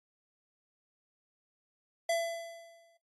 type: tone with exponential decay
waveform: square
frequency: 671 Hz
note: E5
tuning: 31 cents sharp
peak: -27 dBFS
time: 2.09-2.97 s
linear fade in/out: 5 ms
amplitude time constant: 190 ms
effects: noise-tail reverb RT60 0.2 s tail -18 dB re dry + AAC 32 kbps